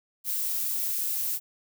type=noise; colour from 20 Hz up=violet; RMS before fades=-29 dBFS; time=0.24-1.4 s; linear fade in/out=50 ms; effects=none